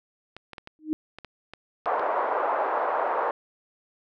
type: clicks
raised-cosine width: 0.3 ms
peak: -24 dBFS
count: 9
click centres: 0.366 / 0.533 / 0.582 / 0.674 / 1.186 / 1.247 / 1.536 / 1.858 / 1.996 s
type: tone with exponential growth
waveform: sine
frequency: 310 Hz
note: D#4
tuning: 6 cents flat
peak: -20 dBFS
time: 0.79-0.93 s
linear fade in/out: 0 ms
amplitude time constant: 30 ms
type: band-pass noise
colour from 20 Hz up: white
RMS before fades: -26 dBFS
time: 1.86-3.31 s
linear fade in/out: 2 ms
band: 490 to 1100 Hz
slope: 24 dB/octave
effects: none